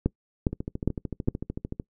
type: two click trains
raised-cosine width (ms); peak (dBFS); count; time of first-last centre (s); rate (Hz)
3; -9 / -18; 4 / 18; 0.06-1.284 / 0.53-1.799; 2.45 / 13.4
effects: noise-tail reverb RT60 0.1 s tail -23 dB re dry